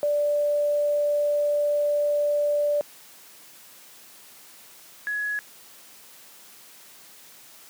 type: tone pair in turn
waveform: sine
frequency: 586 / 1681.6 Hz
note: D5 / G#6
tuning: -4 / +21 cents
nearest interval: octave + tritone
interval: 1825 cents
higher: second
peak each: -20 / -25 dBFS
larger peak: first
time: 0.03-2.81 / 5.07-5.39 s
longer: first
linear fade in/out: 0 ms
effects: white hiss -49 dBFS RMS until 7.69 s + high-pass 150 Hz 12 dB/octave